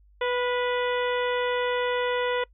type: harmonic tone with a mistuned harmonic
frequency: 493.5 Hz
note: B4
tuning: 1 cent flat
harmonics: 1 / 2 / 3 / 4 / 5 / 6 / 7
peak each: -25 / -31 / -34 / -34 / -39 / -39 / -39 dBFS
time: 0.21-2.44 s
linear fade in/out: 5 ms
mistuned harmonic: 3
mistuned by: -30 cents
effects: noise-tail reverb RT60 0.1 s tail -25 dB re dry + added 50 Hz sine -54 dBFS peak until 2.53 s